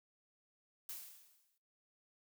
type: noise with exponential decay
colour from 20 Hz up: blue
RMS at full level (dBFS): -44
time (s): 0.89-1.58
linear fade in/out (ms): 2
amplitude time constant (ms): 150
effects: noise-tail reverb RT60 0.3 s tail -18 dB re dry